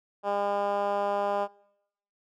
10% pulse tone with band-pass filter, 202.1 Hz, G#3, 47 cents flat, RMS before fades -28 dBFS, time 0.23-1.48 s, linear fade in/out 50 ms, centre 710 Hz, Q 1.9, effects noise-tail reverb RT60 0.8 s tail -24 dB re dry

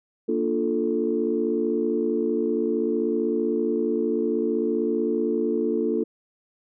sine chord, Bb major seventh, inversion none, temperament equal, 233.1 / 293.7 / 349.2 / 440 Hz, Bb3 / D4 / F4 / A4, 0 / 0 / 0 / 0 cents, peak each -27 / -28 / -26 / -25 dBFS, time 0.28-6.04 s, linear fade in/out 10 ms, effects tanh soft clip ceiling -10 dBFS

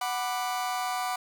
40% pulse chord, B minor, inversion second, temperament just, 740.8 / 987.8 / 1185.3 Hz, F#5 / B5 / D6, +2 / 0 / +16 cents, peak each -30 / -34 / -34 dBFS, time 0.01-1.16 s, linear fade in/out 5 ms, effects none

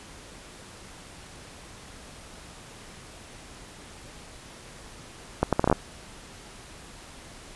accelerating click train, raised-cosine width 1 ms, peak -6 dBFS, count 8, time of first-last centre 5.43-5.727 s, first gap 97 ms, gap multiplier 0.7, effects pink hiss -46 dBFS RMS until 7.55 s + resampled to 24000 Hz

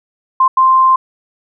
sine tone bursts at uneven times, 1046.5 Hz, C6, in tune, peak -6 dBFS, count 2, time 0.4-0.48 / 0.57-0.96 s, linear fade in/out 5 ms, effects none

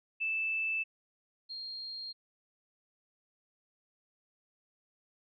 sine tone pair in turn, 2637 / 4221 Hz, E7 / C8, 0 / +14 cents, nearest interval minor sixth, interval 814 cents, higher second, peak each -30 / -39 dBFS, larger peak first, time 0.2-0.84 / 1.49-2.13 s, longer neither, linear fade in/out 20 ms, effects none

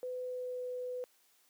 sine tone with pitch glide, 503 to 499.2 Hz, B4 to B4, +32 to +19 cents, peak -36 dBFS, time 0.03-1.04 s, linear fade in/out 0 ms, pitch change -13 cents, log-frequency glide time 0.24-0.61 s, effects white hiss -69 dBFS RMS until 1.49 s + high-pass 300 Hz 12 dB/octave

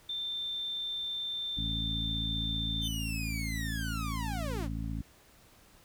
sine tone, 3571 Hz, A7, 25 cents sharp, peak -33 dBFS, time 0.09-2.88 s, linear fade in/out 5 ms
harmonic tone, 55.3 Hz, A1, 9 cents sharp, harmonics 1 / 2 / 3 / 4 / 5, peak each -36 / -39 / -41 / -42 / -43 dBFS, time 1.57-5.02 s, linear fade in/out 5 ms
sawtooth linear sweep, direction down, 3136 to 233.1 Hz, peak -34 dBFS, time 2.81-4.69 s, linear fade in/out 50 ms
effects pink hiss -60 dBFS RMS until 5.84 s

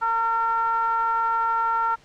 triangle ring-modulated tone, 226.8 Hz, A#3, 47 cents flat, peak -15 dBFS, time 0.01-1.96 s, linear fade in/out 20 ms, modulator 1140 Hz, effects pink hiss -55 dBFS RMS until 2.04 s + low-pass 6000 Hz 12 dB/octave

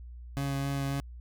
30% pulse tone with vibrato, 138.59 Hz, C#3, in tune, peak -27 dBFS, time 0.37-1 s, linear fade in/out 0 ms, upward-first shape sine, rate 3.7 Hz, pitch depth 11 cents each way, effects added 60 Hz sine -42 dBFS peak until 1.2 s

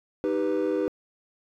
triangle chord, Eb augmented, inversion none, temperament equal, 311.1 / 392 / 493.9 Hz, Eb4 / G4 / B4, 0 / 0 / 0 cents, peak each -25 dBFS, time 0.24-0.88 s, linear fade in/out 0 ms, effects tanh soft clip ceiling -16 dBFS

